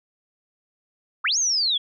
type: linear two-way sweep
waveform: sine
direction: up then down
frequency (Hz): 983 to 6645 to 3240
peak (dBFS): -19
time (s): 1.24-1.78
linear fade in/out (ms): 10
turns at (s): 1.38
effects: none